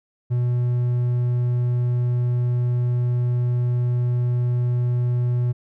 triangle tone, 122.3 Hz, B2, 16 cents flat, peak -16 dBFS, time 0.3-5.53 s, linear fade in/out 20 ms, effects none

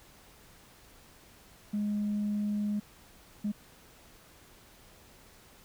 sine tone bursts at uneven times, 207.7 Hz, G#3, in tune, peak -27 dBFS, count 2, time 1.73-2.8 / 3.44-3.52 s, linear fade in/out 10 ms, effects tanh soft clip ceiling -25 dBFS + pink hiss -57 dBFS RMS until 5.64 s

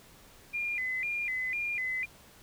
sine tone with vibrato, 2209 Hz, C#7, 7 cents flat, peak -30 dBFS, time 0.53-2.06 s, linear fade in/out 20 ms, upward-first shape square, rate 2 Hz, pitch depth 150 cents each way, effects pink hiss -56 dBFS RMS until 2.42 s

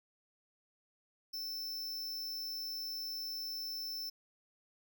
square tone, 5320 Hz, E8, 15 cents sharp, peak -39 dBFS, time 1.33-4.1 s, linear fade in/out 10 ms, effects none

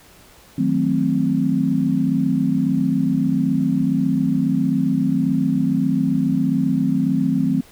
sine chord, D# diminished seventh, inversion none, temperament equal with one note detuned, 157.74 / 185 / 220 / 261.6 Hz, D#3 / F#3 / A3 / C4, +24 / 0 / 0 / 0 cents, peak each -23 / -22 / -23 / -19 dBFS, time 0.58-7.61 s, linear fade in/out 5 ms, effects pink hiss -48 dBFS RMS until 7.71 s

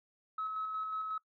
sine tone with tremolo, 1287 Hz, E6, 42 cents flat, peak -33 dBFS, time 0.38-1.18 s, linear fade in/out 5 ms, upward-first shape square, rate 5.5 Hz, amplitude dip 30%, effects noise-tail reverb RT60 0.1 s tail -21 dB re dry + tanh soft clip ceiling -29 dBFS

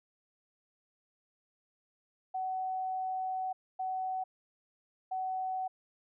sine tone bursts at uneven times, 751 Hz, F#5, 26 cents sharp, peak -32 dBFS, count 3, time 2.34-3.53 / 3.79-4.24 / 5.11-5.68 s, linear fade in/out 10 ms, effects none

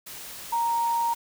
sine tone in noise, 932.3 Hz, A#5, in tune, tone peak -22 dBFS, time 0.52-1.14 s, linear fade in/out 10 ms, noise white, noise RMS -40 dBFS, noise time 0.06-1.15 s, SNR +15 dB, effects none

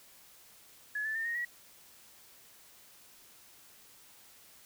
sine tone with pitch steps, 1700 / 1752.8 / 1807.3 / 1863.5 / 1921.5 Hz, G#6 / A6 / A6 / A#6 / B6, +40 / -7 / +46 / -1 / -48 cents, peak -32 dBFS, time 0.95-1.45 s, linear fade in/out 5 ms, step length 100 ms, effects white hiss -58 dBFS RMS until 4.65 s

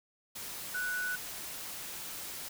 sine tone in noise, 1480 Hz, F#6, in tune, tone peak -32 dBFS, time 0.74-1.16 s, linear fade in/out 10 ms, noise white, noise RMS -42 dBFS, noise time 0.35-2.49 s, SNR +7 dB, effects none

